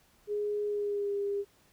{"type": "tone with pitch glide", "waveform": "sine", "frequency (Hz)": [415.3, 402.8], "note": ["G#4", "G4"], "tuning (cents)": [0, 47], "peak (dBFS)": -29, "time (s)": [0.27, 1.45], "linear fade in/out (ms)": 50, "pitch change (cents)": -53, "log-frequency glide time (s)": [0.66, 1.14], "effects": ["pink hiss -65 dBFS RMS until 1.72 s"]}